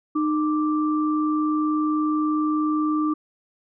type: tone pair together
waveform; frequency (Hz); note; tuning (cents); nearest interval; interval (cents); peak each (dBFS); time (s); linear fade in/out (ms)
sine; 306.1 / 1174.7; D#4 / D6; -28 / 0; octave + major seventh; 2328; -20 / -27; 0.15-3.14; 10
effects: none